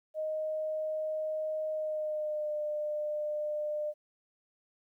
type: tone with pitch glide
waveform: sine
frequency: 622.3 to 601.1 Hz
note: D#5 to D5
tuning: 0 to +40 cents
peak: -31 dBFS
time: 0.14-3.94 s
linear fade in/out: 50 ms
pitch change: -60 cents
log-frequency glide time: 1.71-2.55 s
effects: 12-bit